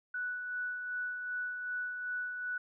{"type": "tone with tremolo", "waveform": "sine", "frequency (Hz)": 1480, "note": "F#6", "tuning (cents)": 0, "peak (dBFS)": -33, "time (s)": [0.14, 2.58], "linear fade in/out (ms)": 5, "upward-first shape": "sine", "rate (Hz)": 2.6, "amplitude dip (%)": 40, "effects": []}